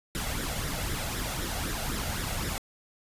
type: noise with flanger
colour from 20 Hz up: pink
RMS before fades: -32 dBFS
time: 0.15-2.58 s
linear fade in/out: 0 ms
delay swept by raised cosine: 0.54 to 1.51 ms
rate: 3.9 Hz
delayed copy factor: +0.55
effects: resampled to 32000 Hz